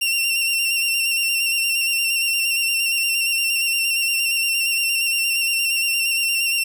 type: tone with vibrato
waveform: sawtooth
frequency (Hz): 2741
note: F7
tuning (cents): -33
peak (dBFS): -15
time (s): 0.01-6.64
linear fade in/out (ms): 10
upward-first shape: square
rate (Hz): 8.6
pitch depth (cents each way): 23
effects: none